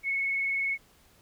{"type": "tone with vibrato", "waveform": "sine", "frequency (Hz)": 2200, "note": "C#7", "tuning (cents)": -14, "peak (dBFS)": -26, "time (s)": [0.03, 0.78], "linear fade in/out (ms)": 50, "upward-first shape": "sine", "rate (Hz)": 20, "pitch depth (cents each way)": 22, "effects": ["pink hiss -61 dBFS RMS until 1.21 s"]}